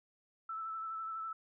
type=tone with vibrato; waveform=sine; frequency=1318.5 Hz; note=E6; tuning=in tune; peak=-38 dBFS; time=0.49-1.33 s; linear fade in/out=5 ms; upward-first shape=sine; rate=12 Hz; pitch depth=22 cents each way; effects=none